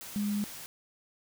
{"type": "tone in noise", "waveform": "sine", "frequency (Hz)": 206.1, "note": "G#3", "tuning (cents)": -13, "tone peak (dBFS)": -28, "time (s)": [0.16, 0.44], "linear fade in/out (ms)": 0, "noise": "white", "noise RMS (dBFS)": -44, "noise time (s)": [0.01, 0.66], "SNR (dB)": 13, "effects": []}